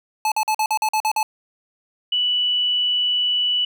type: tone bursts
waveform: square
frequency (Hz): 865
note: A5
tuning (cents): -30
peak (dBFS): -18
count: 9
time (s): 0.25-1.23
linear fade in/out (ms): 2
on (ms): 68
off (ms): 46
type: tone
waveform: sine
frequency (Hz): 2960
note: F#7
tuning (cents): 0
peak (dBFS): -17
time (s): 2.12-3.65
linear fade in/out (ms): 5
effects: none